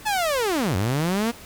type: linear two-way sweep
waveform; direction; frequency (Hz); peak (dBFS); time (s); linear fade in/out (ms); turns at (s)
sawtooth; down then up; 880 to 87.31 to 241.1; -17; 0.05-1.32; 20; 0.76
effects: pink hiss -43 dBFS RMS until 1.45 s